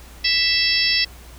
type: harmonic tone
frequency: 660 Hz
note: E5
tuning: 2 cents sharp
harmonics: 3 / 4 / 5 / 6 / 7 / 8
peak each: -24 / -23 / -26 / -26 / -23 / -20 dBFS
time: 0.24-1.05 s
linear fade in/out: 10 ms
effects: added 60 Hz sine -41 dBFS peak until 1.38 s + pink hiss -45 dBFS RMS until 1.38 s